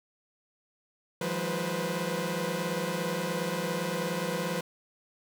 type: tone cluster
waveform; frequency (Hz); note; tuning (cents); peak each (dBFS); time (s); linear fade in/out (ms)
sawtooth; 162.3 / 179.5 / 207.1 / 490.1 / 520; E3 / F3 / G#3 / B4 / C5; -27 / +48 / -5 / -13 / -11; -34 / -30 / -37 / -31 / -32; 1.21-4.61; 5
effects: none